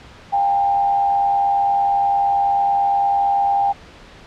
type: tone with frequency modulation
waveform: sine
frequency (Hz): 800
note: G5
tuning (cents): +35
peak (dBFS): -14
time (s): 0.32-3.73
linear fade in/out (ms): 20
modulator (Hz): 88.9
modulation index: 0.43
effects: pink hiss -42 dBFS RMS until 4.26 s + low-pass 4000 Hz 12 dB/octave